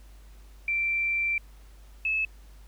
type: tone pair in turn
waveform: sine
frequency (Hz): 2349 / 2600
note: D7 / E7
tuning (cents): 0 / -24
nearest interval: major second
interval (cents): 176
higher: second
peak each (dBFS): -24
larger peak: neither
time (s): 0.68-1.38 / 2.05-2.25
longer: first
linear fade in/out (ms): 2
effects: added 50 Hz sine -47 dBFS peak until 2.67 s + pink hiss -60 dBFS RMS until 2.67 s